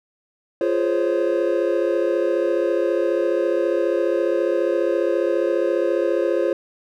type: chord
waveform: triangle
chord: Db major seventh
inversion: first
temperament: just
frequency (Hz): 346.5 / 415.8 / 519.7 / 554.4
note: F4 / Ab4 / C5 / Db5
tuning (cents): -14 / +2 / -12 / 0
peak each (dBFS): -20 / -23 / -21 / -22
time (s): 0.61-6.53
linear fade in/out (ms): 2
effects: none